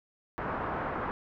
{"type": "low-pass noise", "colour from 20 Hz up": "white", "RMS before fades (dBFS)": -34, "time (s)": [0.38, 1.11], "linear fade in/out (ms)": 0, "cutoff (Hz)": 1400, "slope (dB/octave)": 24, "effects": []}